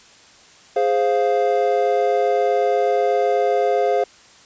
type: chord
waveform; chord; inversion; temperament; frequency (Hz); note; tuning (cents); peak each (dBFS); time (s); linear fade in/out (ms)
triangle; F minor; first; equal; 415.3 / 523.3 / 698.5; Ab4 / C5 / F5; 0 / 0 / 0; -18; 0.76-4.04; 5
effects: white hiss -48 dBFS RMS until 4.45 s + resampled to 16000 Hz